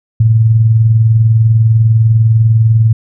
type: tone with tremolo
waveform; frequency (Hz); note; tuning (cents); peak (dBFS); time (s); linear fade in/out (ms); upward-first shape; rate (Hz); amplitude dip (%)
sine; 112.1; A2; +33; -3; 0.2-2.93; 5; sine; 20; 45
effects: none